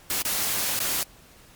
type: noise with dropouts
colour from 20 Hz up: white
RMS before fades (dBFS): -26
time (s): 0.1-1.03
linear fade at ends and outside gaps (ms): 1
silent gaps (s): 0.221-0.251 / 0.791-0.802
effects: pink hiss -52 dBFS RMS until 1.55 s + MP3 96 kbps